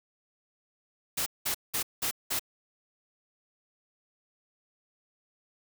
white noise bursts, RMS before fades -30 dBFS, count 5, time 1.17-2.395 s, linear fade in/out 10 ms, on 93 ms, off 190 ms, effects none

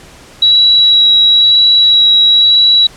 sine tone with vibrato, 3893 Hz, B7, 26 cents flat, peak -4 dBFS, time 0.42-2.87 s, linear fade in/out 5 ms, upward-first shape sine, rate 1 Hz, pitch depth 9 cents each way, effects pink hiss -37 dBFS RMS until 2.96 s + low-pass 9000 Hz 12 dB/octave

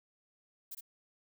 violet noise with echo, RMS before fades -43 dBFS, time 0.71-0.75 s, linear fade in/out 10 ms, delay 59 ms, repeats 1, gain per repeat -4 dB, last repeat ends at 0.809 s, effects none

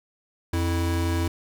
square tone pair together, 86.81 / 328.9 Hz, F2 / E4, -10 / -4 cents, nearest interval octave + major seventh, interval 2306 cents, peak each -24 / -29 dBFS, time 0.53-1.28 s, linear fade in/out 5 ms, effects none

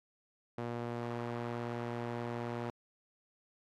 sawtooth tone with band-pass filter, 118.8 Hz, A#2, 33 cents sharp, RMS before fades -39 dBFS, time 0.58-2.7 s, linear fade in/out 0 ms, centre 550 Hz, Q 0.6, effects AAC 48 kbps

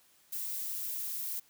violet noise, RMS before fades -37 dBFS, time 0.32-1.4 s, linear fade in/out 10 ms, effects white hiss -65 dBFS RMS until 1.49 s + high-pass 60 Hz 12 dB/octave

